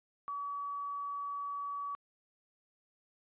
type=tone with quantisation; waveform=sine; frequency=1139 Hz; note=C#6; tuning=47 cents sharp; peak=-36 dBFS; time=0.28-1.95 s; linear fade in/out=0 ms; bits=11; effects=resampled to 8000 Hz